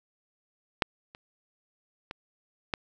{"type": "clicks", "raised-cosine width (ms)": 0.3, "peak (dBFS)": [-6, -29, -21, -12], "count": 4, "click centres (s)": [0.822, 1.149, 2.111, 2.738], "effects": []}